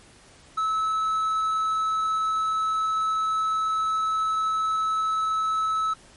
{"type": "tone", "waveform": "triangle", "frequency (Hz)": 1300, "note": "E6", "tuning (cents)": -24, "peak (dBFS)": -20, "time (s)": [0.57, 5.94], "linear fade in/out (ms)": 10, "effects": ["pink hiss -52 dBFS RMS until 6.16 s", "MP3 48 kbps"]}